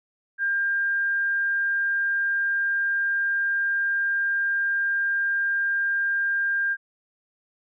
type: tone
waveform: sine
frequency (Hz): 1600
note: G6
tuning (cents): +35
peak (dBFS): -21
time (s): 0.38-6.77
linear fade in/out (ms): 50
effects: none